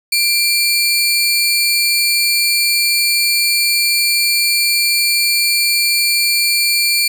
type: tone pair together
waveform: sawtooth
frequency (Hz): 2372 / 4431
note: D7 / C#8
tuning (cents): +17 / -2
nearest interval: major seventh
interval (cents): 1081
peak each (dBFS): -12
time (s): 0.12-7.08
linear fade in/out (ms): 5
effects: none